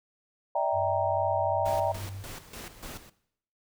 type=chord; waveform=sine; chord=E half-diminished seventh; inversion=third; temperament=equal with one note detuned; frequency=587.3 / 650.2 / 784 / 932.3 Hz; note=D5 / E5 / G5 / Bb5; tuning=0 / -24 / 0 / 0 cents; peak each=-30 dBFS; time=0.55-1.92 s; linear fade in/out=5 ms
type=tone with pitch glide; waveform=sine; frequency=96.8 to 97.59 Hz; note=G2 to G2; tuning=-21 to -7 cents; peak=-36 dBFS; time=0.72-2.25 s; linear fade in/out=50 ms; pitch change=+14 cents; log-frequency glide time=1.6-2.09 s
type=noise with tremolo; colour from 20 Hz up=pink; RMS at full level=-41 dBFS; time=1.65-3.1 s; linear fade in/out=10 ms; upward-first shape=square; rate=3.4 Hz; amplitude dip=70%
effects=noise-tail reverb RT60 0.7 s tail -18 dB re dry